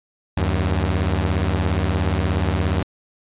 sawtooth beating tone pair, 77.7 / 94.7 Hz, D#2 / F#2, -2 / +41 cents, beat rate 17 Hz, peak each -17 dBFS, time 0.37-2.83 s, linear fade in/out 5 ms, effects resampled to 8000 Hz

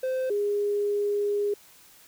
triangle / sine tone pair in turn, 518 / 410.2 Hz, C5 / G#4, -17 / -21 cents, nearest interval major third, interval 404 cents, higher first, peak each -23 dBFS, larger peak neither, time 0.03-0.3 / 0.3-1.54 s, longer second, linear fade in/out 5 ms, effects white hiss -54 dBFS RMS until 2.07 s

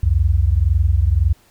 sine tone pair together, 65.58 / 87.4 Hz, C2 / F2, +5 / +2 cents, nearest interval perfect fourth, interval 497 cents, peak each -15 dBFS, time 0.03-1.33 s, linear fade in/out 5 ms, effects pink hiss -54 dBFS RMS until 1.5 s

